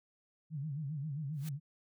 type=tone with vibrato; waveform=sine; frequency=146.83 Hz; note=D3; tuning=in tune; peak=-36 dBFS; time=0.5-1.6 s; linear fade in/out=50 ms; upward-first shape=sine; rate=7.5 Hz; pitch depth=150 cents each way
type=noise with exponential growth; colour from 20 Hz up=white; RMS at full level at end=-45 dBFS; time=1.33-1.49 s; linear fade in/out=5 ms; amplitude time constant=34 ms
effects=none